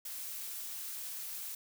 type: noise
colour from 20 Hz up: blue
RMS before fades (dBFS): -42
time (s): 0.05-1.55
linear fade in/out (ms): 5
effects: none